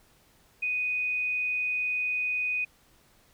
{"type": "tone", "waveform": "sine", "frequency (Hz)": 2489, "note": "D#7", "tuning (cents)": 0, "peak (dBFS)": -26, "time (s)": [0.62, 2.65], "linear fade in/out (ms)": 10, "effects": ["pink hiss -62 dBFS RMS until 3.33 s"]}